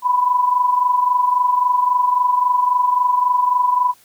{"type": "tone pair together", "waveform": "sine", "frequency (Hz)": [989, 1012.7], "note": ["B5", "B5"], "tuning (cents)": [2, 43], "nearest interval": "unison", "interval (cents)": 41, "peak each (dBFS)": [-14, -20], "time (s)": [0.02, 3.94], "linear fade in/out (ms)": 50, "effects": ["white hiss -52 dBFS RMS until 4.04 s"]}